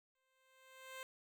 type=tone with exponential growth; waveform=10% pulse; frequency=523.3 Hz; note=C5; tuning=in tune; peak=-37 dBFS; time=0.15-1.03 s; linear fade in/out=1 ms; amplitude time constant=190 ms; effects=none